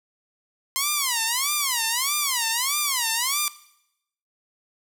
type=tone with vibrato; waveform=5% pulse; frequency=1036 Hz; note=C6; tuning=17 cents flat; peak=-10 dBFS; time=0.76-3.48 s; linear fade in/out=0 ms; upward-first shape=sine; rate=1.6 Hz; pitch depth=250 cents each way; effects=noise-tail reverb RT60 0.8 s tail -18 dB re dry